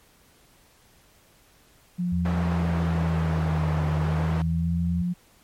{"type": "exponential two-way sweep", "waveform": "sine", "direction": "down then up", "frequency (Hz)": [178, 153.4, 178], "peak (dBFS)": -23, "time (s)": [1.98, 5.14], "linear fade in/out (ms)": 20, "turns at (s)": 3.9}
{"type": "tone", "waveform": "sine", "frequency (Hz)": 82.41, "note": "E2", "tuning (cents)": 0, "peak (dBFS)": -26, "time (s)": [2.12, 5.02], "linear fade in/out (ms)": 5}
{"type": "band-pass noise", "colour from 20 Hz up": "white", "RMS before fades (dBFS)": -34, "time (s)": [2.25, 4.42], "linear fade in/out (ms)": 2, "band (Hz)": [170, 1000], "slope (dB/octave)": 12}
{"effects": ["pink hiss -58 dBFS RMS until 5.43 s", "MP3 64 kbps"]}